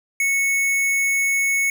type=tone; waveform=square; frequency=2207 Hz; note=C#7; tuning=8 cents flat; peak=-18 dBFS; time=0.2-1.7 s; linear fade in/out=2 ms; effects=none